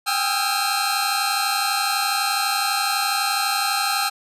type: tone cluster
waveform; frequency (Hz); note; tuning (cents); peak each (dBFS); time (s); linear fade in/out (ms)
sawtooth; 781 / 813 / 1267 / 1355 / 4184; G5 / G#5 / D#6 / E6 / C8; -7 / -37 / +31 / +47 / -1; -23; 0.06-4.1; 20
effects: resampled to 32000 Hz